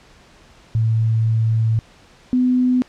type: tone pair in turn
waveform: sine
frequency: 112 / 251.6 Hz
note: A2 / B3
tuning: +31 / +32 cents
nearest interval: octave + major second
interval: 1401 cents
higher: second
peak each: -14 / -13 dBFS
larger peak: second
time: 0.75-1.79 / 2.33-2.82 s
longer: first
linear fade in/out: 0 ms
effects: pink hiss -49 dBFS RMS until 2.88 s + low-pass 6000 Hz 12 dB/octave